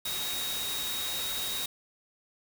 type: tone in noise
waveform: sine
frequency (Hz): 3774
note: A#7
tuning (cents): +21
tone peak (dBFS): -34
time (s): 0.05-1.66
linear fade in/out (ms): 5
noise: white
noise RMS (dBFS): -35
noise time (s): 0.05-1.66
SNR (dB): -2
effects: none